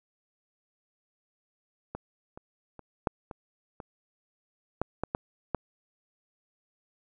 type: clicks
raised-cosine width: 1 ms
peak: -21 / -29 / -30 / -11 / -25 / -26 / -13 / -15 / -14 / -13 dBFS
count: 10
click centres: 1.95 / 2.375 / 2.793 / 3.072 / 3.312 / 3.802 / 4.816 / 5.036 / 5.149 / 5.547 s
effects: none